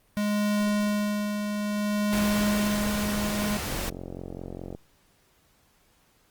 square tone with tremolo, 207.7 Hz, G#3, in tune, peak -23 dBFS, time 0.17-3.57 s, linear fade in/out 0 ms, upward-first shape sine, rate 0.58 Hz, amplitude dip 45%
pink noise, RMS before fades -32 dBFS, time 2.12-3.9 s, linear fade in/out 10 ms
click train, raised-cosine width 2 ms, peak -23 dBFS, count 49, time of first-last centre 3.68-4.749 s, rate 44.9 Hz
effects pink hiss -64 dBFS RMS until 6.3 s + Opus 32 kbps

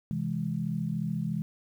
sine chord, C augmented, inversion none, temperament equal, 130.81 / 164.81 / 207.7 Hz, C3 / E3 / G#3, 0 / 0 / 0 cents, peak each -35 / -31 / -33 dBFS, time 0.11-1.42 s, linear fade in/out 0 ms, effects 10-bit

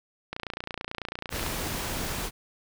click train, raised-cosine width 0.3 ms, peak -17 dBFS, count 34, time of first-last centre 0.33-1.464 s, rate 29.1 Hz
pink noise, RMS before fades -32 dBFS, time 1.3-2.31 s, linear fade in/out 50 ms
effects none

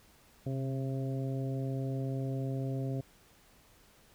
harmonic tone with a mistuned harmonic, 134.2 Hz, C3, 44 cents sharp, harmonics 1 / 2 / 3 / 4 / 5, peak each -33 / -39 / -43 / -45 / -47 dBFS, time 0.46-3.01 s, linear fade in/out 5 ms, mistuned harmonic 1, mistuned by -31 cents, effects pink hiss -62 dBFS RMS until 4.14 s

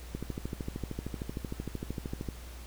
click train, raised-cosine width 3 ms, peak -22 dBFS, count 29, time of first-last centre 0.15-2.287 s, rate 13.1 Hz, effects added 60 Hz sine -43 dBFS peak until 2.66 s + pink hiss -51 dBFS RMS until 2.66 s

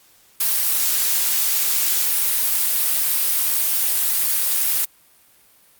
blue noise, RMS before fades -19 dBFS, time 0.4-4.85 s, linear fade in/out 5 ms, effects white hiss -54 dBFS RMS until 5.79 s + Opus 48 kbps

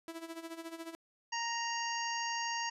sawtooth tone with tremolo, 329.6 Hz, E4, in tune, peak -36 dBFS, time 0.08-0.95 s, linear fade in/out 0 ms, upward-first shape sine, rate 14 Hz, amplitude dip 75%
harmonic tone, 932.3 Hz, A#5, in tune, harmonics 1 / 2 / 3 / 5 / 6 / 7, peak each -37 / -40 / -42 / -44 / -45 / -45 dBFS, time 1.32-2.7 s, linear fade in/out 10 ms
effects resampled to 32000 Hz

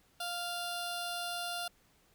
10% pulse tone with notch filter, 698.5 Hz, F5, in tune, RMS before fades -38 dBFS, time 0.2-1.68 s, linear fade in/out 5 ms, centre 2100 Hz, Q 1.9, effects pink hiss -68 dBFS RMS until 2.14 s

